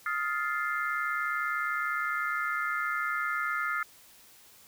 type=chord; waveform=sine; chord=F dominant seventh; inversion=third; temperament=just; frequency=1257.2 / 1396.9 / 1746.1 / 2095 Hz; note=Eb6 / F6 / A6 / C7; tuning=+18 / 0 / -14 / +2 cents; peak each=-33 / -32 / -36 / -36 dBFS; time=0.06-3.83 s; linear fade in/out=2 ms; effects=white hiss -56 dBFS RMS until 4.67 s